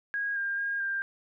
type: tone with pitch steps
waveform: sine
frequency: 1641 / 1603 / 1622 / 1591 Hz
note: G#6 / G6 / G#6 / G6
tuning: -21 / +38 / -41 / +25 cents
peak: -28 dBFS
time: 0.14-1.02 s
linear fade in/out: 0 ms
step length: 220 ms
effects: none